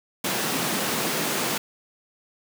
pink high-pass noise, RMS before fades -26 dBFS, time 0.24-1.58 s, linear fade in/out 5 ms, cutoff 160 Hz, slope 24 dB/octave, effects none

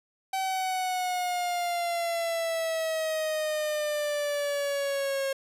45% pulse exponential sweep, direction down, 768 to 541 Hz, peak -27 dBFS, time 0.33-5.33 s, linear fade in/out 5 ms, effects resampled to 32000 Hz

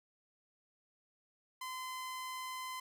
sawtooth tone, 1027 Hz, C6, 33 cents flat, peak -37 dBFS, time 1.61-2.8 s, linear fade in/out 5 ms, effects none

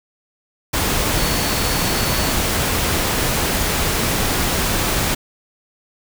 sine tone in noise, 4435 Hz, C#8, in tune, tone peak -29 dBFS, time 1.17-2.33 s, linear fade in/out 10 ms, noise pink, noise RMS -19 dBFS, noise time 0.73-5.15 s, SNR -13 dB, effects none

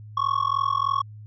triangle tone with amplitude modulation, 1107 Hz, C#6, 3 cents flat, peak -15 dBFS, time 0.17-1.02 s, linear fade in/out 5 ms, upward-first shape sine, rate 43.2 Hz, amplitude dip 100%, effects added 106 Hz sine -39 dBFS peak until 1.26 s + resampled to 16000 Hz

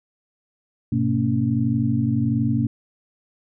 sine tone cluster, 103.9 / 125.3 / 228.8 / 280.9 Hz, G#2 / B2 / A#3 / C#4, +1 / +25 / -32 / +23 cents, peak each -27 / -22 / -22 / -25 dBFS, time 0.92-2.67 s, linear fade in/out 5 ms, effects none

